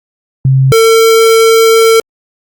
sine / square tone pair in turn, 133.2 / 450.9 Hz, C3 / A4, +31 / +42 cents, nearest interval octave + major sixth, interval 2111 cents, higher second, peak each -4 dBFS, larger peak neither, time 0.45-0.72 / 0.72-2 s, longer second, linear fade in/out 2 ms, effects Opus 48 kbps

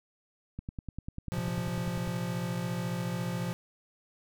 click train, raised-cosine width 5 ms, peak -25 dBFS, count 16, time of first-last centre 0.59-2.075 s, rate 10.1 Hz
square chord, Bb suspended second, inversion none, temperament equal, 116.54 / 130.81 / 174.61 Hz, Bb2 / C3 / F3, 0 / 0 / 0 cents, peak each -38 / -39 / -34 dBFS, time 1.32-3.53 s, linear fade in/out 0 ms
effects none

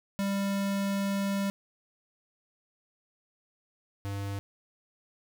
square tone pair in turn, 197.9 / 99.75 Hz, G3 / G2, +17 / +31 cents, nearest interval octave, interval 1186 cents, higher first, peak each -28 / -33 dBFS, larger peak first, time 0.19-1.5 / 4.05-4.39 s, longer first, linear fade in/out 0 ms, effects none

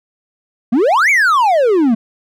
triangle exponential two-way sweep, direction up then down, 214.4 to 2337 to 214.4 Hz, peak -7 dBFS, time 0.72-1.95 s, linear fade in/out 10 ms, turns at 1.1 s, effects none

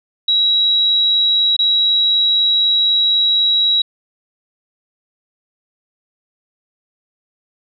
sine tone with dropouts, 3872 Hz, B7, 35 cents flat, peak -11 dBFS, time 0.28-3.82 s, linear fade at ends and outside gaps 5 ms, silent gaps 1.566-1.59 s, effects none

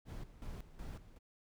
brown noise with tremolo, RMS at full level -45 dBFS, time 0.05-1.19 s, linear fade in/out 50 ms, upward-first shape square, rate 2.7 Hz, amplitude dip 75%, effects none

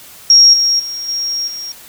sine tone with level steps, 5588 Hz, F8, in tune, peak -3 / -10 / -21 / -16 / -23 dBFS, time 0.3-1.72 s, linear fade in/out 2 ms, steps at 0.53 / 0.79 / 1.08 / 1.47 s, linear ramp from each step 10 ms, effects white hiss -38 dBFS RMS until 1.88 s

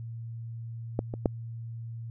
clicks, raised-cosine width 2 ms, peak -13 / -21 / -9 dBFS, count 3, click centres 0.991 / 1.139 / 1.258 s, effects added 115 Hz sine -36 dBFS peak until 2.1 s

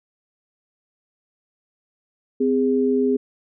sine tone pair together, 257.4 / 410 Hz, C4 / G#4, -28 / -22 cents, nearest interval minor sixth, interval 806 cents, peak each -19 dBFS, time 2.4-3.17 s, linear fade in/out 10 ms, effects none

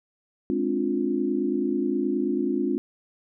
sine chord, D half-diminished seventh, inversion second, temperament just, 211.4 / 264.3 / 293.7 / 352.4 Hz, Ab3 / C4 / D4 / F4, +31 / +18 / 0 / +16 cents, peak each -30 / -27 / -28 / -27 dBFS, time 0.5-2.78 s, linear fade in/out 0 ms, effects none

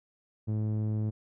sawtooth tone with low-pass filter, 107.5 Hz, A2, 40 cents flat, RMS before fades -30 dBFS, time 0.47-1.11 s, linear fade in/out 20 ms, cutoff 300 Hz, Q 0.58, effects none

